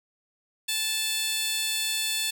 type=tone with high-pass filter; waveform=15% pulse; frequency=877 Hz; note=A5; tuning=6 cents flat; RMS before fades=-28 dBFS; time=0.68-2.31 s; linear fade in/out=10 ms; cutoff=4100 Hz; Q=1.2; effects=none